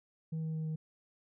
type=tone with pitch steps; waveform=sine; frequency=160 / 158.99 / 157.98 / 156.98 Hz; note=D#3 / D#3 / D#3 / D#3; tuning=+49 / +38 / +27 / +16 cents; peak=-31 dBFS; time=0.32-0.76 s; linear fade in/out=10 ms; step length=110 ms; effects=tanh soft clip ceiling -33 dBFS